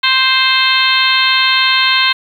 harmonic tone, 523.3 Hz, C5, in tune, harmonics 2 / 3 / 4 / 5 / 6 / 7 / 8, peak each -17 / -17 / -17 / -17 / -17 / -17 / -17 dBFS, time 0.03-2.13 s, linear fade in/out 10 ms, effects 7-bit

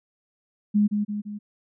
sine tone with echo, 207.7 Hz, G#3, in tune, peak -16 dBFS, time 0.74-0.88 s, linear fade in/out 20 ms, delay 170 ms, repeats 3, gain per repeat -5 dB, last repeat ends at 1.39 s, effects none

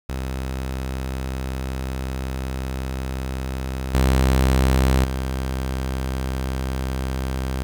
sawtooth tone with level steps, 65.41 Hz, C2, in tune, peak -21 / -11 / -19 dBFS, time 0.09-7.63 s, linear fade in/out 0 ms, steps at 3.94 / 5.04 s, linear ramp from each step 5 ms, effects 8-bit

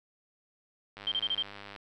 click train, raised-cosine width 0.3 ms, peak -28 dBFS, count 81, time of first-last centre 0.97-1.762 s, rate 101 Hz
sine tone bursts, 3159 Hz, G7, 13 cents sharp, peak -27 dBFS, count 5, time 1.07-1.425 s, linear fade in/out 2 ms, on 47 ms, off 30 ms
effects none

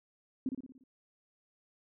sine tone with echo, 260.5 Hz, C4, 7 cents flat, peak -29 dBFS, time 0.46-0.49 s, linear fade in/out 2 ms, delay 58 ms, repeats 6, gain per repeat -5 dB, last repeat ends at 0.838 s, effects none

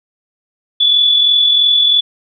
sine tone with amplitude modulation, 3446 Hz, A7, 37 cents flat, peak -6 dBFS, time 0.8-2.01 s, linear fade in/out 10 ms, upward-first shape sine, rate 43 Hz, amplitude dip 40%, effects none

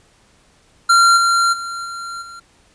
square tone with level steps, 1377 Hz, F6, 25 cents flat, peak -9 / -13 / -25 / -27 / -34 dBFS, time 0.89-2.4 s, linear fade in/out 10 ms, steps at 1.16 / 1.52 / 1.84 / 2.21 s, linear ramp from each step 20 ms, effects pink hiss -54 dBFS RMS until 2.74 s + resampled to 22050 Hz

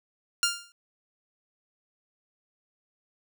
10% pulse tone with exponential decay, 1399 Hz, F6, 3 cents sharp, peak -11 dBFS, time 0.43-0.72 s, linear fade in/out 1 ms, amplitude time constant 61 ms, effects none

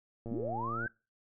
click train, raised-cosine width 2 ms, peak -29 dBFS, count 70, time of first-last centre 0.26-0.86 s, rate 115 Hz
sine linear sweep, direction up, 197.1 to 1593 Hz, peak -34 dBFS, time 0.31-0.88 s, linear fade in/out 5 ms
effects noise-tail reverb RT60 0.3 s tail -23 dB re dry

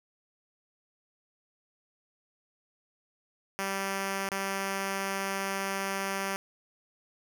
5% pulse tone with dropouts, 195 Hz, G3, 9 cents flat, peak -19 dBFS, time 3.59-6.36 s, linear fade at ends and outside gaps 0 ms, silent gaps 4.288-4.318 s, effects none

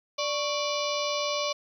harmonic tone with a mistuned harmonic, 587.3 Hz, D5, in tune, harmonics 1 / 2 / 4 / 5 / 6 / 7 / 8 / 9 / 10, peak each -30 / -33 / -36 / -37 / -38 / -38 / -39 / -40 / -40 dBFS, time 0.18-1.53 s, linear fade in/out 10 ms, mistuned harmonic 2, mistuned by -98 cents, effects 10-bit

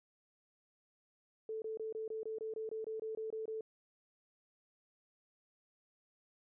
sine tone bursts, 440 Hz, A4, in tune, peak -38 dBFS, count 14, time 1.49-3.609 s, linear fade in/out 2 ms, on 130 ms, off 23 ms, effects none

